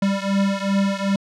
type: beating tone pair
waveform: square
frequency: 196 / 198.6 Hz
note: G3 / G3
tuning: 0 / +23 cents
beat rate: 2.6 Hz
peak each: -21 / -23 dBFS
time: 0.02-1.16 s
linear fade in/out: 5 ms
effects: low-pass 6000 Hz 12 dB/octave